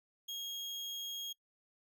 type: tone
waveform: 35% pulse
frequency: 3269 Hz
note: G#7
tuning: 28 cents flat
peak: -38 dBFS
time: 0.28-1.33 s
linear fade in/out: 10 ms
effects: noise-tail reverb RT60 0.1 s tail -24 dB re dry